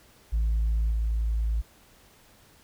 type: tone with level steps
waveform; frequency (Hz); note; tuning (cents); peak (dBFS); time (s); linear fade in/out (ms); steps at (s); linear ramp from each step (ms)
sine; 55.2; A1; +6; -20 / -22; 0.32-1.62; 20; 0.91; 10
effects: tanh soft clip ceiling -20 dBFS + pink hiss -57 dBFS RMS until 2.63 s